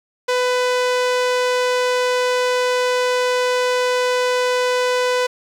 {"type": "tone", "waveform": "sawtooth", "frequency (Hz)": 499.2, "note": "B4", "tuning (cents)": 19, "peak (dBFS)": -12, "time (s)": [0.28, 5.27], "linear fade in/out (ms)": 10, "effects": ["low-pass 7000 Hz 12 dB/octave", "8-bit"]}